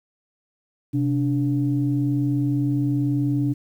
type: tone pair together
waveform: sine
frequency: 129.4 / 290.1 Hz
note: C3 / D4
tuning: -19 / -21 cents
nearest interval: octave + major second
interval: 1398 cents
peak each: -21 dBFS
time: 0.93-3.54 s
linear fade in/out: 20 ms
effects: tanh soft clip ceiling -11 dBFS + 9-bit